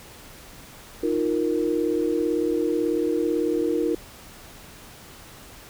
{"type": "chord", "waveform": "sine", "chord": "Eb suspended second", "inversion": "none", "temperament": "equal", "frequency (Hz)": [311.1, 349.2, 466.2], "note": ["Eb4", "F4", "Bb4"], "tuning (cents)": [0, 0, 0], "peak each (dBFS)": -25, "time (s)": [1.03, 3.95], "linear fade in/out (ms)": 5, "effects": ["pink hiss -45 dBFS RMS until 5.69 s"]}